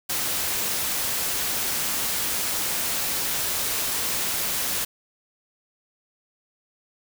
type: noise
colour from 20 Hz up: white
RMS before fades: -26 dBFS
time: 0.09-4.85 s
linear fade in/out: 10 ms
effects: none